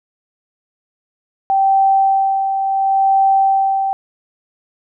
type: tone with tremolo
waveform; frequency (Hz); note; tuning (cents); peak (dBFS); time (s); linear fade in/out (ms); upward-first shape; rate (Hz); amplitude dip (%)
sine; 778; G5; -13; -9; 1.5-3.93; 0; sine; 0.71; 50
effects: none